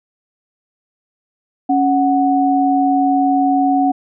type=tone pair together; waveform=sine; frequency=276.9 / 739.7 Hz; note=C#4 / F#5; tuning=-2 / -1 cents; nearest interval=octave + perfect fourth; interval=1701 cents; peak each=-14 dBFS; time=1.69-3.92 s; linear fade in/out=10 ms; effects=none